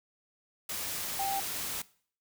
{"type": "tone in noise", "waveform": "sine", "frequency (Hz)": 786, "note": "G5", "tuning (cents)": 4, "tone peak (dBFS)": -30, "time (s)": [1.19, 1.4], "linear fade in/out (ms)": 5, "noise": "white", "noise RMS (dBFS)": -36, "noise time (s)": [0.69, 1.82], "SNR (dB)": 3, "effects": ["noise-tail reverb RT60 0.5 s tail -20 dB re dry"]}